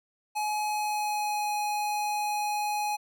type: tone with pitch glide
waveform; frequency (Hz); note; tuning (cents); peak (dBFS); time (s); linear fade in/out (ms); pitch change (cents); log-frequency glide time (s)
square; 845 to 835.8; G#5 to G#5; +30 to +11; -28; 0.35-2.97; 20; -19; 0.67-1.5
effects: none